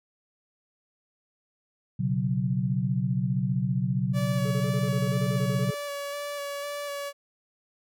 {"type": "chord", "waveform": "sine", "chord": "B suspended second", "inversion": "none", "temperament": "equal", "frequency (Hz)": [123.47, 138.59, 185], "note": ["B2", "C#3", "F#3"], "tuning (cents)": [0, 0, 0], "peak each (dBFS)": -28, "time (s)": [1.99, 5.71], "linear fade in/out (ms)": 10}
{"type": "tone with vibrato", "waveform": "sawtooth", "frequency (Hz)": 573, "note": "D5", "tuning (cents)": -43, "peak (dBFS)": -28, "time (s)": [4.13, 7.13], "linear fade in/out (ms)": 50, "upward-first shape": "square", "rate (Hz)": 2, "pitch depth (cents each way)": 15}
{"type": "tone bursts", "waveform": "triangle", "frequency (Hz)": 427.2, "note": "G#4", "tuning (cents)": 49, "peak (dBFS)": -33, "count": 14, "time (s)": [4.45, 5.743], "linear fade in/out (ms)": 2, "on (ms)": 58, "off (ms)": 37}
{"effects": []}